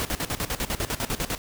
pink noise with tremolo, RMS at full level -27 dBFS, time 0-1.38 s, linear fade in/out 0 ms, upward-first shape square, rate 10 Hz, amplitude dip 80%, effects none

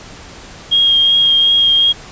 sine tone with vibrato, 3247 Hz, G#7, 40 cents flat, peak -8 dBFS, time 0.71-1.93 s, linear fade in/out 20 ms, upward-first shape triangle, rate 2.7 Hz, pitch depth 16 cents each way, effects pink hiss -35 dBFS RMS until 2.11 s + resampled to 16000 Hz

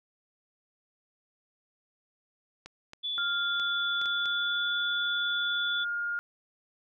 clicks, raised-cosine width 0.2 ms, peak -26 dBFS, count 6, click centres 2.66 / 2.934 / 3.598 / 4.015 / 4.058 / 4.257 s
sine tone, 3454 Hz, A7, 33 cents flat, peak -30 dBFS, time 3.03-5.85 s, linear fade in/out 20 ms
sine tone with pitch glide, 1400 to 1417.1 Hz, F6 to F6, +4 to +25 cents, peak -29 dBFS, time 3.18-6.19 s, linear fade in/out 0 ms, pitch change +21 cents, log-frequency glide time 3.97-4.71 s
effects none

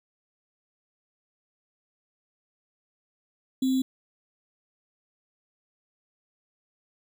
sine tone with sample-and-hold, 261.6 Hz, C4, in tune, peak -21 dBFS, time 3.62-3.82 s, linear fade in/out 5 ms, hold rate 3675 Hz, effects none

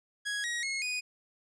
sawtooth tone with pitch steps, 1661.2 / 1897.2 / 2167 / 2475 Hz, G#6 / A#6 / C#7 / D#7, 0 / +30 / -40 / -10 cents, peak -28 dBFS, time 0.25-1.01 s, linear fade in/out 20 ms, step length 190 ms, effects resampled to 22050 Hz

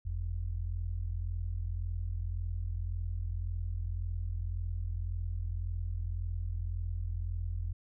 sine tone pair together, 45.48 / 87.31 Hz, F#1 / F2, -29 / 0 cents, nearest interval major seventh, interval 1129 cents, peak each -35 / -35 dBFS, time 0.05-7.73 s, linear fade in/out 10 ms, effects none

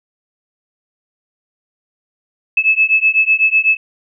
sine beating tone pair, 2600 / 2608 Hz, E7 / E7, -24 / -19 cents, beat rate 8 Hz, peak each -13 dBFS, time 2.57-3.77 s, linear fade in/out 5 ms, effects none

